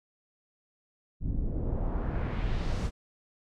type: noise with low-pass filter sweep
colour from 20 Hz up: brown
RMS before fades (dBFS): -30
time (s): 1.2-2.91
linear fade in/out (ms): 50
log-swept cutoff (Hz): 200 to 8500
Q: 1.2
effects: none